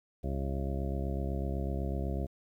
harmonic tone, 68 Hz, C#2, 33 cents flat, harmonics 1 / 2 / 3 / 4 / 5 / 6 / 8 / 9 / 10, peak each -33 / -38 / -40 / -45 / -43 / -44 / -45 / -48 / -46 dBFS, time 0.23-2.27 s, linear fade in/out 20 ms, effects 11-bit

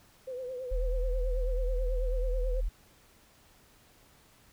sine tone with vibrato, 508 Hz, B4, 49 cents sharp, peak -35 dBFS, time 0.27-2.61 s, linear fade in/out 10 ms, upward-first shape triangle, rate 9.2 Hz, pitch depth 75 cents each way
sine tone, 40.13 Hz, E1, 46 cents flat, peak -27 dBFS, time 0.71-2.69 s, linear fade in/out 10 ms
effects pink hiss -61 dBFS RMS until 4.52 s

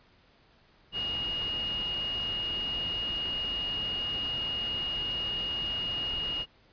sine tone in noise, 2863 Hz, F7, 42 cents sharp, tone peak -30 dBFS, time 0.92-6.46 s, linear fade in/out 50 ms, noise pink, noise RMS -41 dBFS, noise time 0.92-6.46 s, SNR +8 dB, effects pink hiss -62 dBFS RMS until 6.72 s + resampled to 11025 Hz

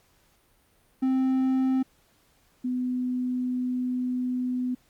triangle / sine tone pair in turn, 261.6 / 251 Hz, C4 / B3, 0 / +28 cents, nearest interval minor second, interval 72 cents, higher first, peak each -19 / -25 dBFS, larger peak first, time 1.02-1.83 / 2.64-4.75 s, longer second, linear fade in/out 10 ms, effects pink hiss -64 dBFS RMS until 4.89 s + Opus 48 kbps

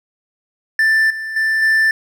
triangle tone with level steps, 1771 Hz, A6, 11 cents sharp, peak -9 / -21 / -12 / -9 dBFS, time 0.79-1.91 s, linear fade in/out 2 ms, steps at 1.1 / 1.36 / 1.62 s, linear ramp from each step 5 ms, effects none

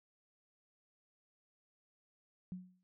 sine tone with exponential decay, 182.8 Hz, F#3, 21 cents flat, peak -38 dBFS, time 2.52-2.83 s, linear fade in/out 0 ms, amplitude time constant 66 ms, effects none

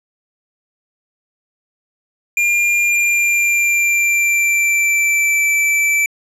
square tone with pitch glide, 2400 to 2324 Hz, D7 to D7, +37 to -19 cents, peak -13 dBFS, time 2.37-6.06 s, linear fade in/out 2 ms, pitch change -56 cents, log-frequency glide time 2.86-5.47 s, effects low-pass 11000 Hz 12 dB/octave

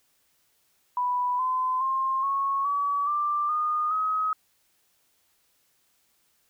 sine tone with pitch steps, 987.8 / 1023.8 / 1061.1 / 1099.8 / 1139.9 / 1181.5 / 1224.6 / 1269.2 Hz, B5 / C6 / C6 / C#6 / C#6 / D6 / D#6 / D#6, 0 / -38 / +24 / -14 / +48 / +10 / -28 / +34 cents, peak -23 dBFS, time 0.97-4.33 s, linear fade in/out 2 ms, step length 420 ms, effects white hiss -68 dBFS RMS until 6.49 s

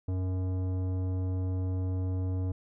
sine tone with tanh clipping, 92.7 Hz, F#2, 4 cents sharp, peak -30 dBFS, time 0.08-2.52 s, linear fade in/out 5 ms, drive 14 dB, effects none

